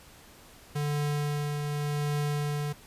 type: tone with tremolo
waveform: square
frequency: 146.83 Hz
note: D3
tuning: in tune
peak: -27 dBFS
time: 0.75-2.73 s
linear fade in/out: 10 ms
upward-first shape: triangle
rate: 0.87 Hz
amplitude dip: 35%
effects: pink hiss -53 dBFS RMS until 2.86 s + resampled to 32000 Hz